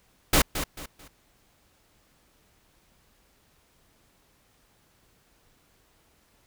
pink noise with echo, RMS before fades -19 dBFS, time 0.33-0.42 s, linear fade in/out 5 ms, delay 220 ms, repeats 3, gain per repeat -10 dB, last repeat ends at 1.08 s, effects pink hiss -64 dBFS RMS until 6.46 s

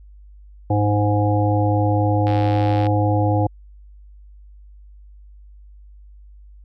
harmonic tone, 103.83 Hz, G#2, in tune, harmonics 1 / 3 / 5 / 7 / 8, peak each -17 / -22 / -24 / -25 / -26 dBFS, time 0.7-3.47 s, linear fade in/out 5 ms
click train, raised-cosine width 0.3 ms, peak -16 dBFS, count 56, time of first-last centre 2.27-2.868 s, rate 92 Hz
effects added 50 Hz sine -41 dBFS peak until 6.64 s

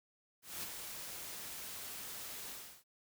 white noise with ADSR envelope, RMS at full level -41 dBFS, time 0.42-2.84 s, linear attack 210 ms, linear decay 22 ms, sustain -5 dB, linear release 340 ms, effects none

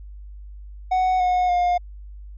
triangle tone with pitch steps, 742 / 726.3 / 711 Hz, F#5 / F#5 / F5, +5 / -32 / +31 cents, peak -15 dBFS, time 0.91-1.78 s, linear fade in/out 10 ms, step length 290 ms, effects added 50 Hz sine -36 dBFS peak until 2.37 s + resampled to 16000 Hz

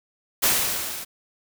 white noise with level ramp, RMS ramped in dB -18 to -35 dBFS, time 0.42-1.05 s, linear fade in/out 20 ms, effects none

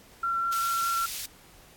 sine tone with vibrato, 1362 Hz, F6, 44 cents flat, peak -25 dBFS, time 0.23-1.06 s, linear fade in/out 5 ms, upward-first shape triangle, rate 5 Hz, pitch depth 11 cents each way
pink high-pass noise, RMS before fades -36 dBFS, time 0.52-1.26 s, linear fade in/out 5 ms, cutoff 3400 Hz, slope 12 dB/octave
effects pink hiss -54 dBFS RMS until 1.76 s + AAC 64 kbps

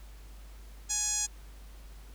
sawtooth tone with band-pass filter, 836 Hz, G#5, 11 cents sharp, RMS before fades -31 dBFS, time 0.89-1.27 s, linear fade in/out 20 ms, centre 6900 Hz, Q 6.7, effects added 50 Hz sine -46 dBFS peak until 2.14 s + pink hiss -58 dBFS RMS until 2.14 s

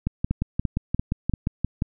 two click trains, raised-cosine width 5 ms, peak -10 / -10 dBFS, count 11 / 4, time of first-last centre 0.07-1.821 / 0.31-1.337 s, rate 5.71 / 2.92 Hz, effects none

